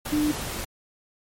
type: tone in noise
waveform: sine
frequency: 300 Hz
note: D4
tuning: 37 cents sharp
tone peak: -20 dBFS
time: 0.12-0.32 s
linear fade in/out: 10 ms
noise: pink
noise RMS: -32 dBFS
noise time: 0.05-0.65 s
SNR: +9 dB
effects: MP3 64 kbps